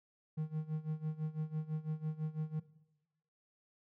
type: tone with tremolo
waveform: triangle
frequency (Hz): 155.56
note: D#3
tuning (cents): 0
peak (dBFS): -31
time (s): 0.37-2.6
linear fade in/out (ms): 10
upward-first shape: sine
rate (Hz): 6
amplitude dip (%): 85
effects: noise-tail reverb RT60 0.9 s tail -17 dB re dry